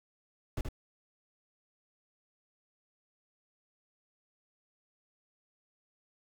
brown noise with echo, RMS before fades -32 dBFS, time 0.57-0.61 s, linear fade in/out 2 ms, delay 77 ms, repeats 1, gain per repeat -4 dB, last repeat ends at 0.687 s, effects none

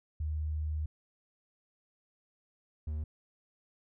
sine / triangle tone pair in turn, 76.8 / 76.52 Hz, D#2 / D#2, -22 / -28 cents, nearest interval unison, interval 6 cents, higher first, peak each -31 / -31 dBFS, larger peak neither, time 0.2-0.86 / 2.87-3.04 s, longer first, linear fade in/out 5 ms, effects none

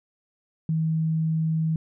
sine tone, 160 Hz, D#3, 49 cents sharp, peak -21 dBFS, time 0.69-1.76 s, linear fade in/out 2 ms, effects none

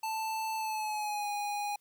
square tone with pitch glide, 882 to 822.9 Hz, A5 to G#5, +4 to -16 cents, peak -33 dBFS, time 0.03-1.76 s, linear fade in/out 5 ms, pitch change -120 cents, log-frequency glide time 0.56-1.29 s, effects white hiss -73 dBFS RMS until 1.8 s

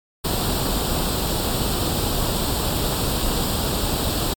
pink noise with comb filter, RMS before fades -22 dBFS, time 0.24-4.34 s, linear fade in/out 10 ms, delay 0.24 ms, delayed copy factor +0.7, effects MP3 96 kbps

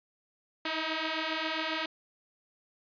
5% pulse beating tone pair, 313.4 / 320.8 Hz, D#4 / E4, +13 / -47 cents, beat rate 7.4 Hz, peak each -23 / -21 dBFS, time 0.65-1.86 s, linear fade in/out 5 ms, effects resampled to 11025 Hz

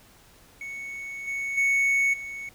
triangle tone with level steps, 2217 Hz, C#7, in tune, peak -32 / -26 / -18 / -32 dBFS, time 0.61-2.49 s, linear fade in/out 2 ms, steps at 1.27 / 1.57 / 2.13 s, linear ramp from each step 10 ms, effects pink hiss -55 dBFS RMS until 2.54 s

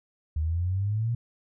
sine exponential sweep, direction up, 75.2 to 120.2 Hz, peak -24 dBFS, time 0.36-1.15 s, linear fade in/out 5 ms, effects none

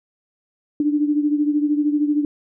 sine beating tone pair, 293.7 / 306.7 Hz, D4 / D#4, 0 / -25 cents, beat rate 13 Hz, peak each -17 / -23 dBFS, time 0.8-2.25 s, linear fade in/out 2 ms, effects none

